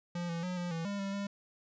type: tone with pitch steps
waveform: square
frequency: 174.2 / 168.3 / 181.2 / 176.1 / 164.9 / 201.3 / 196.8 / 200.4 Hz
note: F3 / E3 / F#3 / F3 / E3 / G3 / G3 / G3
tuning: -4 / +36 / -36 / +15 / +1 / +46 / +7 / +38 cents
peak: -35 dBFS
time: 0.15-1.27 s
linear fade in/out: 5 ms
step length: 140 ms
effects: resampled to 16000 Hz